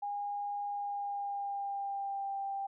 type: tone with pitch glide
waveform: sine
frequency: 815 to 789.1 Hz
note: G#5 to G5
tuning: -33 to +11 cents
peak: -34 dBFS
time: 0.02-2.67 s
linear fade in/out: 10 ms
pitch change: -56 cents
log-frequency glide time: 0.66-2.34 s
effects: none